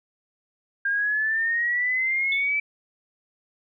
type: exponential sweep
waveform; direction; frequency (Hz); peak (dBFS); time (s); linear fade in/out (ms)
sine; up; 1602 to 2323; -21; 0.85-2.6; 5
type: tone with exponential decay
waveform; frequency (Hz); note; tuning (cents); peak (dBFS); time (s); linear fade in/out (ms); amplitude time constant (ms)
sine; 3520; A7; 0; -25; 2.32-2.54; 2; 47
effects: none